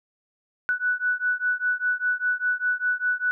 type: beating tone pair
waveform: sine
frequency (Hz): 1480 / 1485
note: F#6 / F#6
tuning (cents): 0 / +6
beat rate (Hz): 5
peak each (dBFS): -25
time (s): 0.69-3.31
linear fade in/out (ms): 0
effects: none